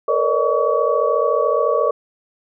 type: tone cluster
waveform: sine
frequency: 449.4 / 483.4 / 566 / 615 / 1131 Hz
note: A4 / B4 / C#5 / D#5 / C#6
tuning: +37 / -37 / +36 / -20 / +34 cents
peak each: -21 dBFS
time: 0.08-1.91 s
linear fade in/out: 5 ms
effects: none